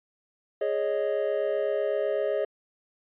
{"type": "chord", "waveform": "triangle", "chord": "Ab suspended fourth", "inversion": "none", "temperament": "equal", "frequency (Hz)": [415.3, 554.4, 622.3], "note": ["Ab4", "Db5", "Eb5"], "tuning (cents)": [0, 0, 0], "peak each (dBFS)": -27, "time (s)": [0.61, 2.45], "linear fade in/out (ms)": 5, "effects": ["resampled to 8000 Hz"]}